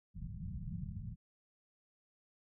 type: low-pass noise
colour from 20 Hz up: white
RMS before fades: -43 dBFS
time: 0.14-1.16 s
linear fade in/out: 50 ms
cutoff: 200 Hz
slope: 96 dB/octave
effects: none